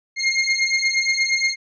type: beating tone pair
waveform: sawtooth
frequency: 2129 / 2137.5 Hz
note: C7 / C7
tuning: +30 / +36 cents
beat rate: 8.5 Hz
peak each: -17 dBFS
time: 0.16-1.56 s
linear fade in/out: 50 ms
effects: resampled to 16000 Hz